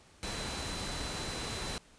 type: tone in noise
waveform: sine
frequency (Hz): 4019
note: B7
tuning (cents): +30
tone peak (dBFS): -44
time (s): 0.23-1.78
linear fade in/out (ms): 0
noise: pink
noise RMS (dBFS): -38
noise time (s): 0.23-1.78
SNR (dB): -9
effects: pink hiss -60 dBFS RMS until 1.98 s + resampled to 22050 Hz